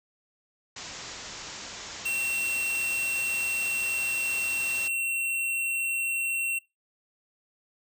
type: low-pass noise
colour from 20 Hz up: white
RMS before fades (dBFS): -41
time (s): 0.76-4.88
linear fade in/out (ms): 5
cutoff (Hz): 7400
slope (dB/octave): 96
type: tone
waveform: square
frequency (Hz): 2722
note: F7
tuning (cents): -45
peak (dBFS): -27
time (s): 2.05-6.59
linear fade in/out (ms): 10
effects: noise-tail reverb RT60 0.2 s tail -19 dB re dry